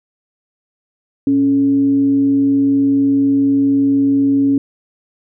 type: tone with frequency modulation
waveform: sine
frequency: 277.2 Hz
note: C#4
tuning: in tune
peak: -10 dBFS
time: 1.27-4.58 s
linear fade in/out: 2 ms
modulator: 161 Hz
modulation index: 0.21
effects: none